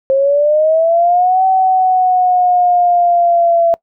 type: linear two-way sweep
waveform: sine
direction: up then down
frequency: 532 to 761 to 672 Hz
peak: -8 dBFS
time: 0.1-3.74 s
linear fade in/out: 0 ms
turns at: 1.45 s
effects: noise-tail reverb RT60 0.1 s tail -23 dB re dry